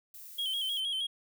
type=noise; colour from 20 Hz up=violet; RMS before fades=-48 dBFS; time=0.14-0.8 s; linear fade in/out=2 ms
type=tone with vibrato; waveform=triangle; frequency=3182 Hz; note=G7; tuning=25 cents sharp; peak=-29 dBFS; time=0.38-1.07 s; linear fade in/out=10 ms; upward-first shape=square; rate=6.4 Hz; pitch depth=54 cents each way
effects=none